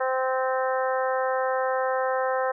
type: harmonic tone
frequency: 260 Hz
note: C4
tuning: 11 cents flat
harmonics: 2 / 3 / 4 / 5 / 6 / 7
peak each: -25 / -29 / -31 / -33 / -35 / -36 dBFS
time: 0-2.52 s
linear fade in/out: 10 ms
effects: none